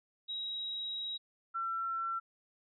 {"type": "tone pair in turn", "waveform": "sine", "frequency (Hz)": [3831, 1349], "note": ["A#7", "E6"], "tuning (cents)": [47, 40], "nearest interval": "octave + tritone", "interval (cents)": 1807, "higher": "first", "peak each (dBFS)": [-36, -33], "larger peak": "second", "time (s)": [[0.28, 1.18], [1.54, 2.2]], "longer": "first", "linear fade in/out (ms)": 20, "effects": []}